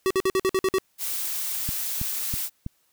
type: tone bursts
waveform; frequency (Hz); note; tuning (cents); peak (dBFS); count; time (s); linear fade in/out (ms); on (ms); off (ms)
square; 379.7; F#4; +45; -20; 8; 0.06-0.784; 0; 45; 52
type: noise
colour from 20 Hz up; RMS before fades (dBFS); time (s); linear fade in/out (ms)
blue; -29; 0.98-2.5; 50
type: click train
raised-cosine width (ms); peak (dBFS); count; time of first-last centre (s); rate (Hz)
5; -18; 4; 1.69-2.664; 3.08
effects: white hiss -67 dBFS RMS until 2.92 s